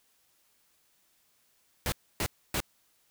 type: noise bursts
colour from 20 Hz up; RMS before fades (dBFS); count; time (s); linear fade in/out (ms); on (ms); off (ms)
pink; -30; 3; 1.86-2.603; 0; 61; 280
effects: white hiss -69 dBFS RMS until 3.1 s